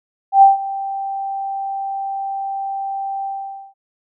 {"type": "tone with ADSR envelope", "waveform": "sine", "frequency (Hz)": 784, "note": "G5", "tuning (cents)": 0, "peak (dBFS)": -3, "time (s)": [0.32, 3.74], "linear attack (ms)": 100, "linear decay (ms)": 150, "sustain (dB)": -18, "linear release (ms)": 490, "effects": []}